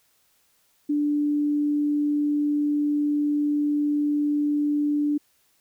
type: tone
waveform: sine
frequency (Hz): 293.7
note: D4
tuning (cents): 0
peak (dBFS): -20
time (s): 0.89-5.18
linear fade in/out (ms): 10
effects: white hiss -65 dBFS RMS until 5.6 s